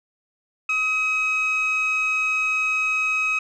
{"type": "tone pair together", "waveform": "sine", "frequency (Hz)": [1271.3, 2545], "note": ["D#6", "D#7"], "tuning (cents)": [37, 39], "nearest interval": "octave", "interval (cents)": 1202, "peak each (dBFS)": [-25, -18], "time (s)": [0.69, 3.39], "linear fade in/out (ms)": 5, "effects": ["tanh soft clip ceiling -17 dBFS"]}